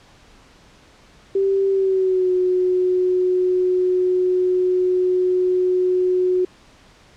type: tone with pitch glide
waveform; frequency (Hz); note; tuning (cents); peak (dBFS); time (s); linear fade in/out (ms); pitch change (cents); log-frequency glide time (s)
sine; 389.8 to 365.8; G4 to F#4; -10 to -20; -15; 1.35-6.45; 5; -110; 1.69-2.31
effects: pink hiss -50 dBFS RMS until 7.16 s + low-pass 6000 Hz 12 dB/octave